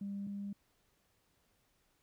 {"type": "tone pair in turn", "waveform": "sine", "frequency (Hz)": [199.6, 200.8], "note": ["G3", "G3"], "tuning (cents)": [32, 42], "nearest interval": "unison", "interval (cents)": 10, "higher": "second", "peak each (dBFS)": [-37, -38], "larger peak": "first", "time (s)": [[0.01, 0.27], [0.27, 0.53]], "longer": "neither", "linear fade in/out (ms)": 5, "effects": ["tanh soft clip ceiling -33 dBFS", "pink hiss -75 dBFS RMS until 2.02 s"]}